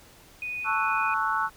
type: tone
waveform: sine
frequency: 2478 Hz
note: D#7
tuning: 8 cents flat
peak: -30 dBFS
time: 0.42-1.14 s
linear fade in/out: 2 ms
type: chord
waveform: sine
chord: F# minor seventh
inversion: first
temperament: equal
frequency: 880 / 1108.7 / 1318.5 / 1480 Hz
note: A5 / C#6 / E6 / F#6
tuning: 0 / 0 / 0 / 0 cents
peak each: -29 dBFS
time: 0.64-1.5 s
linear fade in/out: 50 ms
effects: pink hiss -53 dBFS RMS until 1.56 s